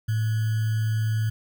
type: tone with sample-and-hold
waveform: sine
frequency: 110 Hz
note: A2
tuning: in tune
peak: -21 dBFS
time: 0.08-1.3 s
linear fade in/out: 10 ms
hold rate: 1575 Hz
effects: none